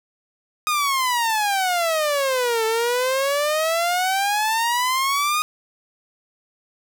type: exponential two-way sweep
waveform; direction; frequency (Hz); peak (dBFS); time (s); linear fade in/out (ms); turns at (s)
sawtooth; down then up; 1244.5 to 440 to 1244.5; -15; 0.67-5.42; 0; 2.65
effects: 9-bit